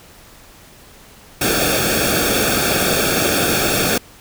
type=noise with comb filter; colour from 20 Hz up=pink; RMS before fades=-17 dBFS; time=1.41-3.98 s; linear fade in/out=5 ms; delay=1 ms; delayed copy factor=-0.85; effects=pink hiss -44 dBFS RMS until 4.2 s